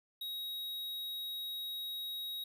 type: tone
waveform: square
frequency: 3800 Hz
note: A#7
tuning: 33 cents sharp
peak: -39 dBFS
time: 0.21-2.44 s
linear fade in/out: 5 ms
effects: none